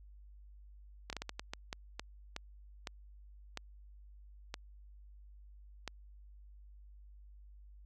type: slowing click train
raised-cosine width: 0.2 ms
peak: -22 dBFS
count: 14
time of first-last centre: 1.1-5.877 s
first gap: 28 ms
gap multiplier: 1.38
effects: added 50 Hz sine -53 dBFS peak until 7.85 s